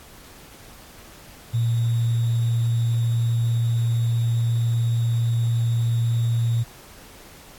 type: tone with sample-and-hold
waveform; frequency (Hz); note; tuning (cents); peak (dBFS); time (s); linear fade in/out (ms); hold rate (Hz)
sine; 116.54; A#2; 0; -18; 1.53-6.64; 20; 3675
effects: pink hiss -46 dBFS RMS until 7.58 s + AAC 64 kbps